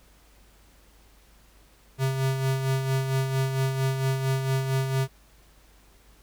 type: tone with tremolo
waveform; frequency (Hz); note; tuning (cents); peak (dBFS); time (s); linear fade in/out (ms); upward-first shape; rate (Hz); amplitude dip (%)
square; 133.3; C3; +33; -22; 1.98-5.08; 50; sine; 4.4; 50
effects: added 50 Hz sine -56 dBFS peak until 6.22 s + pink hiss -59 dBFS RMS until 6.22 s